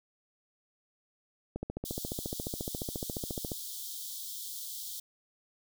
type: click train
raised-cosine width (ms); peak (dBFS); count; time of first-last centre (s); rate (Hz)
2; -22; 29; 1.56-3.518; 14.3
type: high-pass noise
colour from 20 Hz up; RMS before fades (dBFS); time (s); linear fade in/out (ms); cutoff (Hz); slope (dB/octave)
white; -41; 1.85-5; 5; 3200; 96
effects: none